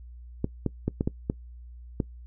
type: clicks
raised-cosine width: 3 ms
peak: -12 dBFS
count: 7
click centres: 0.444 / 0.663 / 0.88 / 1.009 / 1.075 / 1.299 / 2.002 s
effects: noise-tail reverb RT60 0.1 s tail -21 dB re dry + added 60 Hz sine -42 dBFS peak until 2.26 s